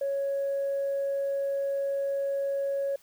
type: tone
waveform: sine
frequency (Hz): 554.4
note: C#5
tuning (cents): 0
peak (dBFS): -25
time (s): 0.01-2.96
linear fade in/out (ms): 5
effects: tanh soft clip ceiling -23 dBFS + white hiss -60 dBFS RMS until 3.02 s